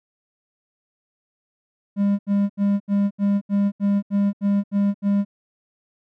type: tone bursts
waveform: triangle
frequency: 201.1 Hz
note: G3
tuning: 44 cents sharp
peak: -14 dBFS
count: 11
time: 1.96-5.25 s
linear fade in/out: 50 ms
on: 230 ms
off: 76 ms
effects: none